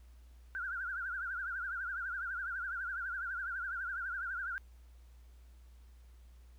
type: tone with vibrato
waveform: sine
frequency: 1480 Hz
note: F#6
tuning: in tune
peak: -36 dBFS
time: 0.55-4.58 s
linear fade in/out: 0 ms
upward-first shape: triangle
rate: 12 Hz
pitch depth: 160 cents each way
effects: added 60 Hz sine -54 dBFS peak until 6.58 s + pink hiss -71 dBFS RMS until 6.58 s